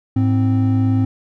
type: tone pair together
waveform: triangle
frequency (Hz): 106.3 / 261.6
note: G#2 / C4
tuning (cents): +41 / 0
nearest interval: octave + major third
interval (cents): 1559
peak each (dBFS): -13 / -15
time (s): 0.16-1.05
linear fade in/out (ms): 5
effects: none